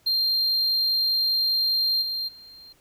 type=tone with level steps; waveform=triangle; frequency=4185 Hz; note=C8; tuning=in tune; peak=-19 / -25 / -43 dBFS; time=0.06-2.73 s; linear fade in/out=10 ms; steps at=2.01 / 2.27 s; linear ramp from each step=20 ms; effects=pink hiss -61 dBFS RMS until 2.8 s